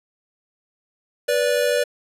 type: tone pair together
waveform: square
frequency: 489.6 / 583 Hz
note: B4 / D5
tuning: -15 / -13 cents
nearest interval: minor third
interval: 302 cents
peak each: -21 dBFS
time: 1.28-1.84 s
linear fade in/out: 10 ms
effects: resampled to 32000 Hz